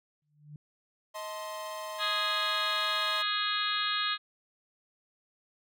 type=tone with exponential growth; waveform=sine; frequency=148.6 Hz; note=D3; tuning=21 cents sharp; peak=-40 dBFS; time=0.22-0.56 s; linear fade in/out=2 ms; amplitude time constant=73 ms
type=chord; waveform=45% pulse; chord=A diminished; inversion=second; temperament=equal with one note detuned; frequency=631.3 / 880 / 1046.5 Hz; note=Eb5 / A5 / C6; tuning=+25 / 0 / 0 cents; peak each=-40 / -46 / -40 dBFS; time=1.14-3.23 s; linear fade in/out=20 ms
type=harmonic tone; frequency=415.3 Hz; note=G#4; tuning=in tune; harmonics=3 / 4 / 5 / 6 / 7 / 8 / 9 / 10; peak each=-33 / -35 / -42 / -40 / -41 / -36 / -34 / -38 dBFS; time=1.98-4.18 s; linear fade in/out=50 ms
effects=none